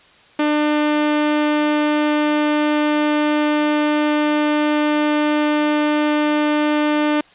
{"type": "tone", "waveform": "sawtooth", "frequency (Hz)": 299.5, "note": "D4", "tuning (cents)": 34, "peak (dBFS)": -11, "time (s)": [0.39, 7.21], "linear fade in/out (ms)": 5, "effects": ["white hiss -49 dBFS RMS until 7.34 s", "resampled to 8000 Hz"]}